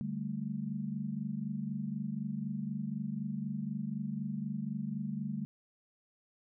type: chord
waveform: sine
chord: D suspended fourth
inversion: none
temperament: equal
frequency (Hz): 146.83 / 196 / 220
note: D3 / G3 / A3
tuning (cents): 0 / 0 / 0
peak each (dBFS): -40 / -38 / -38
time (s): 0.01-5.45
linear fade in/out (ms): 0
effects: none